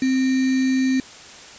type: tone with sample-and-hold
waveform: sine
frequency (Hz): 261.6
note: C4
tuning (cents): 0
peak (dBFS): -16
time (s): 0.02-1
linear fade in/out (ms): 2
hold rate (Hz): 2100
effects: white hiss -41 dBFS RMS until 1.58 s + resampled to 16000 Hz